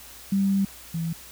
sine tone pair in turn, 196 / 165.19 Hz, G3 / E3, 0 / +4 cents, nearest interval minor third, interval 296 cents, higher first, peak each -19 / -25 dBFS, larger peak first, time 0.32-0.65 / 0.94-1.13 s, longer first, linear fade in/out 5 ms, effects added 60 Hz sine -54 dBFS peak until 1.31 s + white hiss -45 dBFS RMS until 1.31 s

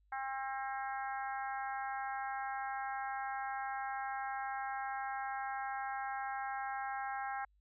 harmonic tone, 267.4 Hz, C4, 38 cents sharp, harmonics 3 / 4 / 5 / 6 / 7 / 8, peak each -39 / -47 / -46 / -45 / -51 / -53 dBFS, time 0.12-7.45 s, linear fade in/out 5 ms, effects added 50 Hz sine -68 dBFS peak until 7.6 s

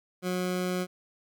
20% pulse tone, 181.7 Hz, F#3, 31 cents flat, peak -23 dBFS, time 0.22-0.87 s, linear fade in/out 50 ms, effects none

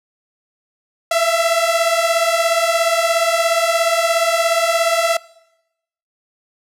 sawtooth beating tone pair, 659.3 / 676.3 Hz, E5 / E5, 0 / +44 cents, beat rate 17 Hz, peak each -13 dBFS, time 1.11-5.17 s, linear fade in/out 5 ms, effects noise-tail reverb RT60 0.9 s tail -23 dB re dry + low-pass 12000 Hz 12 dB/octave

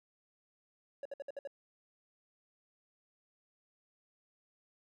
triangle tone bursts, 560 Hz, C#5, 18 cents sharp, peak -37 dBFS, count 6, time 1.03-1.474 s, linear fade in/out 2 ms, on 24 ms, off 60 ms, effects none

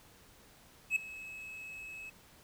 triangle tone with ADSR envelope, 2579 Hz, E7, 39 cents flat, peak -23 dBFS, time 0.9-2.1 s, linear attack 61 ms, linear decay 4 ms, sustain -19 dB, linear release 8 ms, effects pink hiss -60 dBFS RMS until 2.43 s

